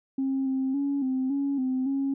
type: tone with pitch steps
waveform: sine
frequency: 268.3 / 264.5 / 280.7 / 260.6 / 279.1 / 258.7 / 273.8 Hz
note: C4 / C4 / C#4 / C4 / C#4 / C4 / C#4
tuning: +44 / +19 / +22 / -7 / +12 / -19 / -21 cents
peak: -23 dBFS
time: 0.18-2.14 s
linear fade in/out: 5 ms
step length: 280 ms
effects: tanh soft clip ceiling -20 dBFS